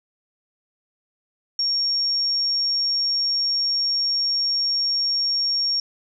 sine tone, 5540 Hz, F8, 15 cents flat, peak -19 dBFS, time 1.59-5.8 s, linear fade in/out 2 ms, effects none

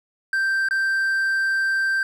triangle tone with dropouts, 1568 Hz, G6, in tune, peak -17 dBFS, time 0.33-2.03 s, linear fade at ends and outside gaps 2 ms, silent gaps 0.687-0.709 s, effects none

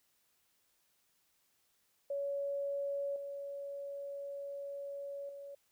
sine tone with level steps, 562 Hz, C#5, 24 cents sharp, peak -34 / -40 / -45 dBFS, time 2.1-5.55 s, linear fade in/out 5 ms, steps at 3.16 / 5.29 s, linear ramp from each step 2 ms, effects white hiss -75 dBFS RMS until 5.71 s

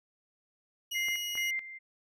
30% pulse tone, 2900 Hz, F#7, 35 cents flat, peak -31 dBFS, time 0.91-1.51 s, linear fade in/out 10 ms
sine tone with tremolo, 2093 Hz, C7, in tune, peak -30 dBFS, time 0.94-1.79 s, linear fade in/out 20 ms, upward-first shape square, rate 2.3 Hz, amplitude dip 75%
clicks, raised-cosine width 0.5 ms, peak -31 dBFS, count 2, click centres 1.085 / 1.354 s
effects none

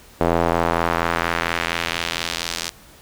square tone with band-pass filter sweep, 42.14 Hz, E1, 39 cents sharp, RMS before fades -22 dBFS, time 0.2-2.7 s, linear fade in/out 10 ms, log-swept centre 590 to 5700 Hz, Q 1.1, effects pink hiss -47 dBFS RMS until 3.01 s

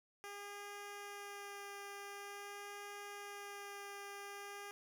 10% pulse tone with vibrato, 404.4 Hz, G#4, 46 cents flat, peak -39 dBFS, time 0.24-4.71 s, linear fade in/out 0 ms, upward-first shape sine, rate 0.46 Hz, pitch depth 11 cents each way, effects none

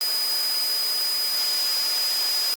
sine tone in noise, 4958 Hz, D#8, 7 cents flat, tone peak -22 dBFS, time 0.01-2.54 s, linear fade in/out 0 ms, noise white, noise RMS -29 dBFS, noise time 0.01-2.54 s, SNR +4 dB, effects high-pass 400 Hz 12 dB/octave + Opus 32 kbps

